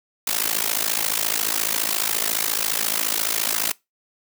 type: noise with amplitude modulation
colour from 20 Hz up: white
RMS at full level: -19 dBFS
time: 0.27-3.72 s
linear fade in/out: 5 ms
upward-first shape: sine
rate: 54.4 Hz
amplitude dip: 95%
effects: noise-tail reverb RT60 0.2 s tail -22 dB re dry + high-pass 200 Hz 12 dB/octave